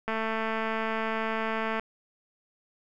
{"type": "click train", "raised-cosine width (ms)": 0.5, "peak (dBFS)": -16, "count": 382, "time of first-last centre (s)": [0.08, 1.796], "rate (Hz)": 222, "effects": []}